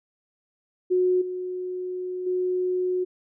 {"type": "tone with level steps", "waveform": "sine", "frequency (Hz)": 365.2, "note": "F#4", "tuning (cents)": -23, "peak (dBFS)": [-18, -28, -22], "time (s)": [0.9, 3.05], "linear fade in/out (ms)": 20, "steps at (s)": [1.21, 2.26], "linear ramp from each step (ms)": 10, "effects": []}